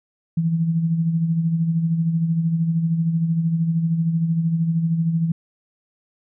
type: tone with tremolo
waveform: sine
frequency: 164.81 Hz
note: E3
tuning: in tune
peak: -15 dBFS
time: 0.37-5.32 s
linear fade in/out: 5 ms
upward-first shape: sine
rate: 13 Hz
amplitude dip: 50%
effects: none